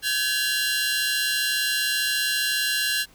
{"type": "tone cluster", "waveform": "sawtooth", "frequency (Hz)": [1550, 1685, 2791, 4069], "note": ["G6", "G#6", "F7", "C8"], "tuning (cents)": [-20, 25, -2, -49], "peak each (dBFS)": [-26, -23, -26, -24], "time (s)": [0.02, 3.06], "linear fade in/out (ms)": 50, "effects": ["pink hiss -55 dBFS RMS until 3.14 s"]}